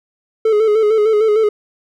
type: tone with vibrato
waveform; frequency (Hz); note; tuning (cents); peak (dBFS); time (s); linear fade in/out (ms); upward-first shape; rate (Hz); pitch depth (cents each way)
triangle; 430.7; A4; -37; -8; 0.45-1.49; 5; square; 6.6; 48
effects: none